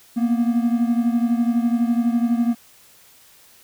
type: beating tone pair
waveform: triangle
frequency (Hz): 233.1 / 245.1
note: A#3 / B3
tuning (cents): 0 / -13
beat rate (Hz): 12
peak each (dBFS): -16 / -20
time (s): 0.16-2.55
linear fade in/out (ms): 20
effects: white hiss -51 dBFS RMS until 3.63 s